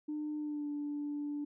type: tone with pitch glide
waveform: sine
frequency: 301.2 to 292.1 Hz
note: D4 to D4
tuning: +44 to -9 cents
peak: -34 dBFS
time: 0.08-1.45 s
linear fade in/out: 10 ms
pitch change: -53 cents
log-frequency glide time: 0.38-0.68 s
effects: tanh soft clip ceiling -31 dBFS